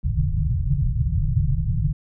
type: low-pass noise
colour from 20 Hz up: white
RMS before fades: -21 dBFS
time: 0.03-1.93 s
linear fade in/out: 10 ms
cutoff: 160 Hz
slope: 96 dB/octave
effects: none